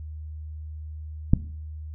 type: click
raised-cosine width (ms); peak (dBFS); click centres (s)
5; -3; 1.335
effects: noise-tail reverb RT60 0.5 s tail -17 dB re dry + added 77 Hz sine -34 dBFS peak until 1.94 s